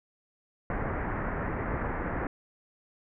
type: low-pass noise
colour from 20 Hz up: pink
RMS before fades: -32 dBFS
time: 0.7-2.27 s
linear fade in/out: 2 ms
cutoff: 2000 Hz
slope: 48 dB/octave
effects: none